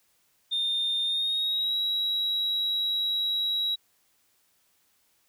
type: tone with pitch glide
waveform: sine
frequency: 3632 to 3870 Hz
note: A#7 to B7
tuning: -46 to -36 cents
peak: -23 dBFS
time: 0.51-3.76 s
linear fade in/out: 20 ms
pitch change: +110 cents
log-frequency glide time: 1.04-1.75 s
effects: tanh soft clip ceiling -22 dBFS + white hiss -68 dBFS RMS until 5.28 s